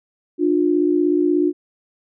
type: tone pair together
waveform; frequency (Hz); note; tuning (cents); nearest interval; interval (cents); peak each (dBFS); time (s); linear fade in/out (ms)
sine; 298.9 / 355.5; D4 / F4; +31 / +31; minor third; 300; -17; 0.38-1.53; 50
effects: none